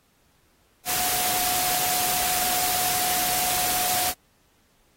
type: tone in noise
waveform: sine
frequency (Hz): 729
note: F#5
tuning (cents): -26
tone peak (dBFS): -29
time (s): 0.85-4.14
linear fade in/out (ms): 50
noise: white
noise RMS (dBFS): -25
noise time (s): 0.85-4.14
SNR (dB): -7
effects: pink hiss -64 dBFS RMS until 4.96 s + AAC 48 kbps